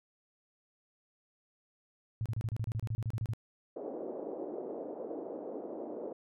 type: tone bursts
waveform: sine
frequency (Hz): 111.4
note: A2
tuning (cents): +22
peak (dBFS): -31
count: 15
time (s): 2.21-3.335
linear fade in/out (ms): 0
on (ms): 47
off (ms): 30
type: band-pass noise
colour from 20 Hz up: pink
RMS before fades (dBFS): -41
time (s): 3.76-6.13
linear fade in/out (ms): 5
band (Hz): 330 to 570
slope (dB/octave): 24
effects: none